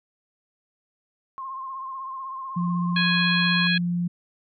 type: tone with vibrato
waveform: sine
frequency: 1062 Hz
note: C6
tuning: 25 cents sharp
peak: -31 dBFS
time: 1.38-3.67 s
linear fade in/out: 0 ms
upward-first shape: triangle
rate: 16 Hz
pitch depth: 49 cents each way
type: tone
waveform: sine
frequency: 174.61 Hz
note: F3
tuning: in tune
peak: -22 dBFS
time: 2.56-4.08 s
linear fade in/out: 10 ms
type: harmonic tone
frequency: 830.6 Hz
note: G#5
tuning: in tune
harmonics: 2 / 3 / 4 / 5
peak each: -24 / -26 / -27 / -28 dBFS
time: 2.96-3.78 s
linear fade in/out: 5 ms
effects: none